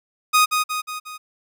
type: tone with echo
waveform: sawtooth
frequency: 1244.5 Hz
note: D#6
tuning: in tune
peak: -9 dBFS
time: 0.33-0.46 s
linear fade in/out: 20 ms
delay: 180 ms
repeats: 4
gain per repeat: -5 dB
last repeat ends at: 1.18 s
effects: none